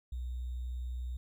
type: tone with sample-and-hold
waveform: sine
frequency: 61.74 Hz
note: B1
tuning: in tune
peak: -35 dBFS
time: 0.12-1.17 s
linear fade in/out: 5 ms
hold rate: 3675 Hz
effects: none